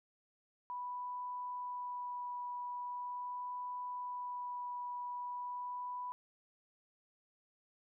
sine tone with vibrato, 985 Hz, B5, 5 cents flat, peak -39 dBFS, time 0.7-6.12 s, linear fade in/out 0 ms, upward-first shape sine, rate 0.41 Hz, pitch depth 9 cents each way, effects none

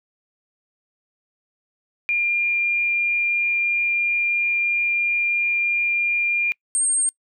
sine tone pair in turn, 2401 / 8556 Hz, D7 / C9, +38 / +38 cents, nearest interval octave + minor seventh, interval 2200 cents, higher second, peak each -18 / -17 dBFS, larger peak second, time 2.09-6.52 / 6.75-7.09 s, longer first, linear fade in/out 0 ms, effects noise-tail reverb RT60 0.1 s tail -26 dB re dry

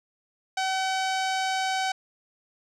sawtooth tone with low-pass filter, 760 Hz, F#5, 46 cents sharp, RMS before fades -27 dBFS, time 0.57-1.92 s, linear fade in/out 5 ms, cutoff 6000 Hz, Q 1.2, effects none

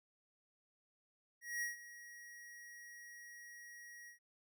square tone with ADSR envelope, 1900 Hz, A#6, 33 cents sharp, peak -37 dBFS, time 1.41-4.19 s, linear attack 210 ms, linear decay 140 ms, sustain -16 dB, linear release 110 ms, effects none

